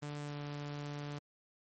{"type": "tone with pitch glide", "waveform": "sawtooth", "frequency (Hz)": [146.83, 145.56], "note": ["D3", "D3"], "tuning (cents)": [0, -15], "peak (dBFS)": -36, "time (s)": [0.02, 1.19], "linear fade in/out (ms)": 10, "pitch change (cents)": -15, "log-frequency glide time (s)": [0.13, 0.37], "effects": ["MP3 32 kbps"]}